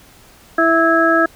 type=harmonic tone with a mistuned harmonic; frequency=329.6 Hz; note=E4; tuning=in tune; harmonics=1 / 2 / 4 / 5; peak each=-16 / -16 / -16 / -16 dBFS; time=0.58-1.26 s; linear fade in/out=5 ms; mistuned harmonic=4; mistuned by=-19 cents; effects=pink hiss -46 dBFS RMS until 1.35 s